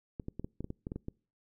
clicks, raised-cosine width 3 ms, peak -25 dBFS, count 11, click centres 0.198 / 0.284 / 0.396 / 0.445 / 0.606 / 0.644 / 0.704 / 0.869 / 0.919 / 0.96 / 1.084 s, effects noise-tail reverb RT60 0.4 s tail -26 dB re dry

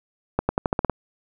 accelerating click train, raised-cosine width 1 ms, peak -6 dBFS, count 8, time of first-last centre 0.39-0.897 s, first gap 100 ms, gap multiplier 0.89, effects none

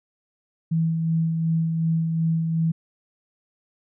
sine tone with tremolo, 163.1 Hz, E3, 18 cents flat, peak -18 dBFS, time 0.71-2.72 s, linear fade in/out 10 ms, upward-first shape sine, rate 2.7 Hz, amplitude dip 35%, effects none

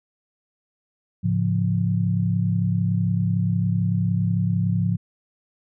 sine chord, A augmented, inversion none, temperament equal with one note detuned, 107.74 / 138.59 / 174.61 Hz, A2 / C#3 / E#3, -36 / 0 / 0 cents, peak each -22 / -27 / -22 dBFS, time 1.23-4.97 s, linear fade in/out 20 ms, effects none

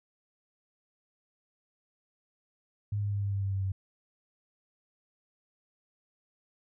sine tone with pitch steps, 103.1 / 102.03 / 100.98 / 99.93 / 98.9 / 97.88 / 96.86 / 95.86 Hz, G#2 / G#2 / G#2 / G2 / G2 / G2 / G2 / G2, -12 / -30 / -48 / +34 / +16 / -2 / -20 / -38 cents, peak -28 dBFS, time 2.92-3.72 s, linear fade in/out 5 ms, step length 100 ms, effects none

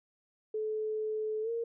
sine tone with pitch glide, 432.3 to 463.3 Hz, A4 to A#4, -31 to -11 cents, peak -31 dBFS, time 0.54-1.64 s, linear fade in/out 5 ms, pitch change +120 cents, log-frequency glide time 1.42-1.5 s, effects none

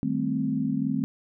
sine chord, A half-diminished seventh, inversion second, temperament equal, 155.56 / 196 / 220 / 261.6 Hz, Eb3 / G3 / A3 / C4, 0 / 0 / 0 / 0 cents, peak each -31 / -32 / -29 / -27 dBFS, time 0.03-1.04 s, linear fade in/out 0 ms, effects none

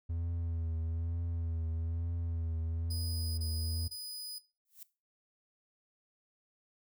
triangle tone with vibrato, 83 Hz, E2, 12 cents sharp, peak -31 dBFS, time 0.09-3.88 s, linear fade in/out 10 ms, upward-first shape triangle, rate 1.1 Hz, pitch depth 45 cents each way
sawtooth tone bursts, 4978 Hz, D#8, in tune, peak -37 dBFS, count 3, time 2.9-4.388 s, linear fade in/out 10 ms, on 480 ms, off 24 ms
violet noise with exponential growth, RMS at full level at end -45 dBFS, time 4.65-4.83 s, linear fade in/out 2 ms, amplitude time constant 38 ms
effects noise-tail reverb RT60 0.3 s tail -18 dB re dry

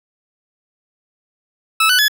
20% pulse tone with pitch steps, 1307 / 1492.7 / 1704.8 Hz, E6 / F#6 / G#6, -15 / +15 / +45 cents, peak -6 dBFS, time 1.8-2.082 s, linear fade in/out 5 ms, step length 94 ms, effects none

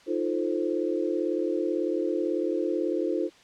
sine chord, F dominant seventh, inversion third, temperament equal with one note detuned, 311.1 / 349.2 / 441.5 / 523.3 Hz, Eb4 / F4 / A4 / C5, 0 / 0 / +6 / 0 cents, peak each -30 / -28 / -32 / -32 dBFS, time 0.06-3.3 s, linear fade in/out 50 ms, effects white hiss -55 dBFS RMS until 3.43 s + low-pass 5000 Hz 12 dB/octave

